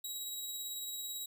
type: tone with tremolo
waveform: 15% pulse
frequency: 3855 Hz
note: B7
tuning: 43 cents flat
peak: -31 dBFS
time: 0.04-1.26 s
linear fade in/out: 5 ms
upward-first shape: sine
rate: 18 Hz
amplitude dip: 25%
effects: none